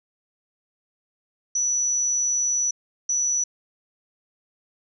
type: tone bursts at uneven times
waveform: sine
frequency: 5920 Hz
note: F#8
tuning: in tune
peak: -20 dBFS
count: 2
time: 1.55-2.71 / 3.09-3.44 s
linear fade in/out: 5 ms
effects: none